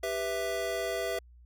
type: chord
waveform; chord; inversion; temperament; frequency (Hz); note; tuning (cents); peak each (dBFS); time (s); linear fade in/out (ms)
square; E minor; first; just; 395.6 / 494.4 / 659.3; G4 / B4 / E5; +16 / +2 / 0; -37 / -37 / -34; 0.03-1.19; 5
effects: added 60 Hz sine -52 dBFS peak until 1.45 s